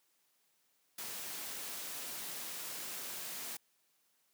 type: noise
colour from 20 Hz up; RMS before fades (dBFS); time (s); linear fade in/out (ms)
white; -43; 0.98-3.57; 5
effects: white hiss -75 dBFS RMS until 4.33 s + high-pass 150 Hz 12 dB/octave